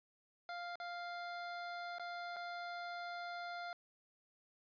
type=tone with dropouts; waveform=25% pulse; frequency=698.5 Hz; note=F5; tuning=in tune; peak=-39 dBFS; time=0.49-3.73 s; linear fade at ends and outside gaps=1 ms; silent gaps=0.756-0.8 / 1.984-1.996 / 2.362-2.366 s; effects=resampled to 11025 Hz